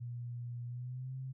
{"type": "tone with pitch glide", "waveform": "sine", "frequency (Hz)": [120.4, 131.3], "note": ["B2", "C3"], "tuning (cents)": [-44, 6], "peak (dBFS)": -39, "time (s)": [0, 1.33], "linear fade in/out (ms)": 20, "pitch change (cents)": 150, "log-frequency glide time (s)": [0.66, 1.15], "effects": []}